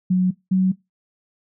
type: tone pair in turn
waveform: sine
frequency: 183.7 / 187.13 Hz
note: F#3 / F#3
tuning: -12 / +20 cents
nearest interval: unison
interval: 32 cents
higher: second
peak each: -14 dBFS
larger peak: neither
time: 0.1-0.31 / 0.51-0.72 s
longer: neither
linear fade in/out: 10 ms
effects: noise-tail reverb RT60 0.2 s tail -21 dB re dry